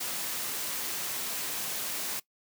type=high-pass noise; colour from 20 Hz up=white; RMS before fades=-34 dBFS; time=0-2.2 s; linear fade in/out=10 ms; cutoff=130 Hz; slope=12 dB/octave; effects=noise-tail reverb RT60 0.1 s tail -20 dB re dry